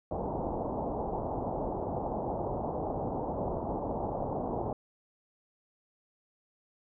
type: low-pass noise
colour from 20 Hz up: white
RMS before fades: -34 dBFS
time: 0.11-4.73 s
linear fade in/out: 2 ms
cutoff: 890 Hz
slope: 48 dB/octave
effects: none